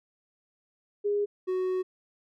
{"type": "tone pair in turn", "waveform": ["sine", "triangle"], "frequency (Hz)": [410.2, 370.6], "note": ["G#4", "F#4"], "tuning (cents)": [-21, 3], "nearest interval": "major second", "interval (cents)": 176, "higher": "first", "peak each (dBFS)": -24, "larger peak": "neither", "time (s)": [[1.04, 1.26], [1.47, 1.83]], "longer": "second", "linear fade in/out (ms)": 20, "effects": []}